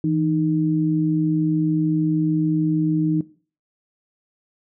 sine tone pair together, 162.6 / 309.2 Hz, E3 / D#4, -23 / -11 cents, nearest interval major seventh, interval 1112 cents, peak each -21 / -20 dBFS, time 0.04-3.21 s, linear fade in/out 2 ms, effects noise-tail reverb RT60 0.4 s tail -18 dB re dry

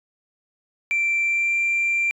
sine tone with pitch glide, 2349 to 2364 Hz, D7 to D7, 0 to +11 cents, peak -17 dBFS, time 0.91-2.11 s, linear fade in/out 0 ms, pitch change +11 cents, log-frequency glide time 1.23-1.55 s, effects tanh soft clip ceiling -16 dBFS

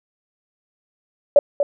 sine tone with echo, 574 Hz, D5, 40 cents flat, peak -6 dBFS, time 1.36-1.39 s, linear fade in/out 2 ms, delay 240 ms, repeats 1, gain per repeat -8 dB, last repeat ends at 1.63 s, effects none

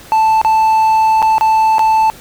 triangle tone with dropouts, 880 Hz, A5, in tune, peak -6 dBFS, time 0.12-2.1 s, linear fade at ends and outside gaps 0 ms, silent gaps 0.415-0.448 / 1.22-1.226 / 1.382-1.41 / 1.783-1.793 s, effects pink hiss -37 dBFS RMS until 2.2 s

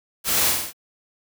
white noise with echo, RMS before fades -22 dBFS, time 0.24-0.54 s, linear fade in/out 50 ms, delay 48 ms, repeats 4, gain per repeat -3 dB, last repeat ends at 0.732 s, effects none

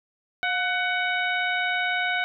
harmonic tone with a mistuned harmonic, 747 Hz, F#5, 16 cents sharp, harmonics 1 / 2 / 3 / 4 / 5, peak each -29 / -26 / -28 / -35 / -35 dBFS, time 0.43-2.24 s, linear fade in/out 0 ms, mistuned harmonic 1, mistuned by -71 cents, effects none

